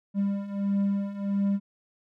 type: beating tone pair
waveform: triangle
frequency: 198.3 / 199.8 Hz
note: G3 / G3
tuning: +20 / +33 cents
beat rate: 1.5 Hz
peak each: -28 / -24 dBFS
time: 0.14-1.6 s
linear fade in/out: 50 ms
effects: none